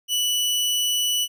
sawtooth tone, 2960 Hz, F#7, in tune, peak -17 dBFS, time 0.08-1.28 s, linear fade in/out 50 ms, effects none

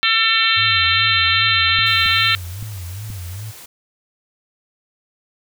harmonic tone, 448.8 Hz, A4, 34 cents sharp, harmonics 3 / 4 / 5 / 6 / 7 / 8 / 9, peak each -21 / -21 / -21 / -21 / -21 / -21 / -21 dBFS, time 0.03-2.35 s, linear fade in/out 0 ms
sine tone with vibrato, 97 Hz, G2, 18 cents flat, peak -27 dBFS, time 0.56-3.52 s, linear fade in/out 20 ms, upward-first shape sine, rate 2.5 Hz, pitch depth 200 cents each way
clicks, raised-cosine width 5 ms, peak -21 dBFS, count 4, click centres 1.788 / 2.06 / 2.626 / 3.102 s
white noise, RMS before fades -39 dBFS, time 1.86-3.66 s, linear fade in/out 5 ms
effects none

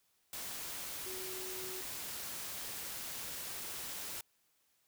sine tone in noise, 372.9 Hz, F#4, 14 cents sharp, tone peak -46 dBFS, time 1.06-1.81 s, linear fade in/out 2 ms, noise white, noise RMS -43 dBFS, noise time 0.33-4.21 s, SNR -6 dB, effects white hiss -75 dBFS RMS until 4.87 s

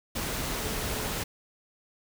sine tone in noise, 431.7 Hz, A4, 33 cents flat, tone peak -42 dBFS, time 0.6-1.07 s, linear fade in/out 10 ms, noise pink, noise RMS -32 dBFS, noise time 0.15-1.24 s, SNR -13 dB, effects none

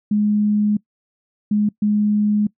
sine tone bursts at uneven times, 209 Hz, G#3, 11 cents sharp, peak -14 dBFS, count 3, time 0.11-0.77 / 1.51-1.69 / 1.82-2.47 s, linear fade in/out 5 ms, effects noise-tail reverb RT60 0.1 s tail -22 dB re dry

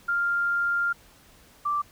sine tone pair in turn, 1397 / 1172 Hz, F6 / D6, 0 / -4 cents, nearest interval minor third, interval 304 cents, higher first, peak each -22 / -23 dBFS, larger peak first, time 0.08-0.93 / 1.65-1.82 s, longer first, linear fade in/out 10 ms, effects pink hiss -55 dBFS RMS until 1.91 s

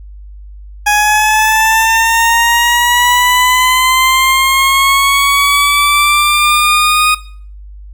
20% pulse linear sweep, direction up, 830 to 1244.5 Hz, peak -3 dBFS, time 0.86-7.15 s, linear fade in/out 10 ms, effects noise-tail reverb RT60 0.5 s tail -18 dB re dry + added 50 Hz sine -29 dBFS peak until 7.93 s

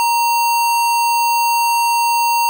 sine tone with sample-and-hold, 938 Hz, A#5, 11 cents sharp, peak -12 dBFS, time 0-2.49 s, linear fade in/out 0 ms, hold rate 3675 Hz, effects none

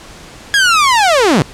sawtooth linear sweep, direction down, 1675 to 117.4 Hz, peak -4 dBFS, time 0.54-1.42 s, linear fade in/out 0 ms, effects pink hiss -35 dBFS RMS until 1.53 s + low-pass 8000 Hz 12 dB/octave

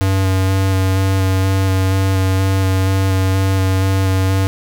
square tone with vibrato, 95.4 Hz, G2, 47 cents flat, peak -13 dBFS, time 0.01-4.47 s, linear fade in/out 0 ms, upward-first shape square, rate 2.1 Hz, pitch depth 12 cents each way, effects none

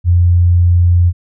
sine tone, 87.6 Hz, F2, 6 cents sharp, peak -6 dBFS, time 0.04-1.13 s, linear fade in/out 50 ms, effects none

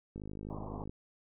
click train, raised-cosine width 3 ms, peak -30 dBFS, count 39, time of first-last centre 0.16-0.895 s, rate 51.7 Hz
white low-pass noise, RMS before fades -46 dBFS, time 0.5-0.84 s, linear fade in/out 0 ms, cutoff 1100 Hz, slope 96 dB/octave
effects none

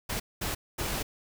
pink noise bursts at uneven times, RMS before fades -32 dBFS, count 3, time 0.09-0.2 / 0.41-0.55 / 0.78-1.03 s, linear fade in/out 10 ms, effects none

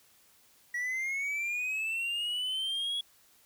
triangle linear sweep, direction up, 1921 to 3361 Hz, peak -29 dBFS, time 0.74-3.01 s, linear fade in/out 5 ms, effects white hiss -63 dBFS RMS until 3.45 s

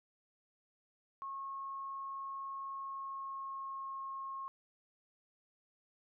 sine tone with pitch glide, 1089 to 1080.9 Hz, C#6 to C#6, -31 to -44 cents, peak -40 dBFS, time 1.22-4.48 s, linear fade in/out 0 ms, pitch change -13 cents, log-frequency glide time 2.7-4.02 s, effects none

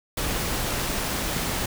pink noise, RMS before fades -27 dBFS, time 0.17-1.66 s, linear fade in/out 5 ms, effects none

